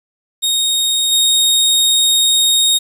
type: tone with level steps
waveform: sawtooth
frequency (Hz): 3729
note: A#7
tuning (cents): 0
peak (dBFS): -10 / -7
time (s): 0.42-2.79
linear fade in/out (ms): 20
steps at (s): 1.11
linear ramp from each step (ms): 20
effects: resampled to 32000 Hz + 7-bit

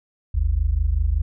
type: tone pair together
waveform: sine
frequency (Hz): 50.72 / 76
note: G#1 / D#2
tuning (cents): -40 / -40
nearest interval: perfect fifth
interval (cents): 700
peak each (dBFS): -20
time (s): 0.34-1.22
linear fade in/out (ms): 10
effects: none

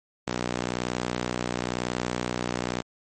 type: tone with high-pass filter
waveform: sawtooth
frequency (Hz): 61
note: B1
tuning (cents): -21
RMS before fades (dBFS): -30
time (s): 0.27-2.82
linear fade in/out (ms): 5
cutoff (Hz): 210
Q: 0.68
effects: MP3 32 kbps

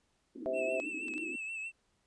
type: band-pass noise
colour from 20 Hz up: white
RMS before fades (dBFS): -44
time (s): 0.35-1.36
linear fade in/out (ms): 5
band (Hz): 260 to 340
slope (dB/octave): 48
type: harmonic tone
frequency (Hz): 130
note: C3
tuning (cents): -11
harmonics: 3 / 4 / 5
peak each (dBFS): -40 / -37 / -33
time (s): 0.46-0.8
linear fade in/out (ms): 0
type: tone with vibrato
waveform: triangle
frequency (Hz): 2637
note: E7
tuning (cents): 0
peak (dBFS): -36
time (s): 0.53-1.72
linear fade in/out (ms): 50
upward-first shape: sine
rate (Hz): 6.3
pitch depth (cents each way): 45
type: clicks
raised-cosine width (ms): 0.2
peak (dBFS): -34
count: 4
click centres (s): 0.801 / 1.083 / 1.138 / 1.18
effects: pink hiss -75 dBFS RMS until 2.06 s + resampled to 22050 Hz

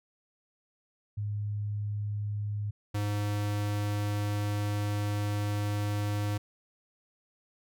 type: tone pair in turn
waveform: sine / square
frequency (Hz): 103.83 / 103.38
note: G#2 / G#2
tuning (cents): 0 / -7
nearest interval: unison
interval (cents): 7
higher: first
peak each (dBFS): -30 / -29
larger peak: second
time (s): 1.17-2.71 / 2.94-6.38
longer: second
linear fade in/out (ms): 10
effects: none

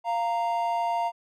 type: tone pair together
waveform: triangle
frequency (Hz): 696 / 928.3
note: F5 / A#5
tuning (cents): -6 / -7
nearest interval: perfect fourth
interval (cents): 499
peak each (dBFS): -25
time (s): 0.04-1.12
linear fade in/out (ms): 50
effects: none

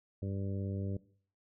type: harmonic tone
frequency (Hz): 98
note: G2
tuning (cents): 0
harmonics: 1 / 2 / 3 / 4 / 5 / 6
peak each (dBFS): -35 / -41 / -45 / -47 / -49 / -51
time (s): 0.22-0.97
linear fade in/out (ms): 5
effects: noise-tail reverb RT60 0.5 s tail -19 dB re dry

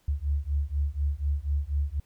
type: beating tone pair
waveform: sine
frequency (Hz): 69.9 / 74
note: C#2 / D2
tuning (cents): +15 / +14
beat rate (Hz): 4.1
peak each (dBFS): -28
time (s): 0.08-2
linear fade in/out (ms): 5
effects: pink hiss -67 dBFS RMS until 2.05 s

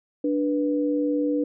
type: tone pair together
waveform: sine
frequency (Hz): 293.7 / 490.1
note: D4 / B4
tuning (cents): 0 / -13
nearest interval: major sixth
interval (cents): 887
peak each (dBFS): -22 / -26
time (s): 0.24-1.44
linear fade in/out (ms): 5
effects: none

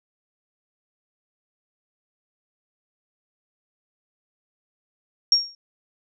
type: tone with exponential decay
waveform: sine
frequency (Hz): 5560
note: F8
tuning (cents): -9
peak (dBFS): -10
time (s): 5.32-5.55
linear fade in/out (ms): 2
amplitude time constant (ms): 50
effects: none

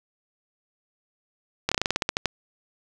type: slowing click train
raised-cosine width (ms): 0.2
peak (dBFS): -5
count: 12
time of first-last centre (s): 1.69-2.257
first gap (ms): 26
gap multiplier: 1.13
effects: none

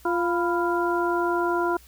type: harmonic tone with a mistuned harmonic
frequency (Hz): 348.1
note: F4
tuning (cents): -6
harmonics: 1 / 2 / 3 / 4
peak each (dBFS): -24 / -29 / -27 / -29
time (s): 0.05-1.77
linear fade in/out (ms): 5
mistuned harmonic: 3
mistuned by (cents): -85
effects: added 60 Hz sine -51 dBFS peak until 1.87 s + white hiss -54 dBFS RMS until 1.87 s

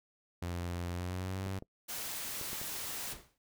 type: tone with pitch glide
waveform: sawtooth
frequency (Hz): 87.4 to 95.86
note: F2 to G2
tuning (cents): +2 to -38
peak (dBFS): -32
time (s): 0.42-1.59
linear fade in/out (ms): 5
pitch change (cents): +160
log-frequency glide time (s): 0.91-1.42
type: clicks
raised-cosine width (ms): 2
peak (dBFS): -32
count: 5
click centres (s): 1.466 / 1.624 / 2.413 / 2.531 / 2.615
type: noise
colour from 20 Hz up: white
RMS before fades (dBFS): -40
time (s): 1.88-3.14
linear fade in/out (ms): 20
type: noise with exponential decay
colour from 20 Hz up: pink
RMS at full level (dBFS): -43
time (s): 3.12-3.38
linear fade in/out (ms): 1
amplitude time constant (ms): 55
effects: noise-tail reverb RT60 0.1 s tail -23 dB re dry

